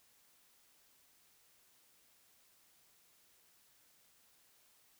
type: silence
effects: white hiss -69 dBFS RMS until 4.99 s